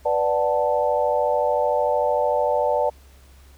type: chord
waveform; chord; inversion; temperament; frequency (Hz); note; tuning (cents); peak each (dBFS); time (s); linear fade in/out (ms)
sine; B minor seventh; none; equal; 493.9 / 587.3 / 740 / 880; B4 / D5 / F#5 / A5; 0 / 0 / 0 / 0; -24 / -21 / -27 / -24; 0.05-2.9; 10
effects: added 67 Hz sine -47 dBFS peak until 3.57 s + pink hiss -55 dBFS RMS until 3.57 s